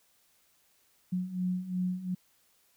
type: beating tone pair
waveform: sine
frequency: 180.4 / 183.2 Hz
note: F#3 / F#3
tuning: -44 / -17 cents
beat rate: 2.8 Hz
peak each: -35 / -31 dBFS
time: 1.12-2.15 s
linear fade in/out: 10 ms
effects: white hiss -68 dBFS RMS until 2.76 s